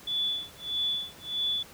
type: tone with tremolo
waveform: sine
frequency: 3452 Hz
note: A7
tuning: 34 cents flat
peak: -25 dBFS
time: 0.07-1.63 s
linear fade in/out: 5 ms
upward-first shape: sine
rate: 1.6 Hz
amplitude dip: 100%
effects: pink hiss -50 dBFS RMS until 1.73 s + high-pass 60 Hz 12 dB/octave